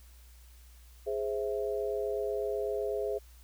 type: chord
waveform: sine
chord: Ab augmented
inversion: none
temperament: equal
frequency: 415.3 / 523.3 / 659.3 Hz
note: Ab4 / C5 / E5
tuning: 0 / 0 / 0 cents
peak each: -32 / -36 / -37 dBFS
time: 1.06-3.19 s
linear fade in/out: 20 ms
effects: added 60 Hz sine -52 dBFS peak until 3.43 s + white hiss -62 dBFS RMS until 3.43 s